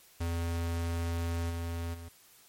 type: tone with level steps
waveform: square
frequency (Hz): 84.4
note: E2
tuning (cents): +41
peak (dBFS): -31 / -34 / -43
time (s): 0.2-2.09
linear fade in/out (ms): 10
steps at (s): 1.49 / 1.93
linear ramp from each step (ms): 20
effects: white hiss -59 dBFS RMS until 2.48 s + MP3 64 kbps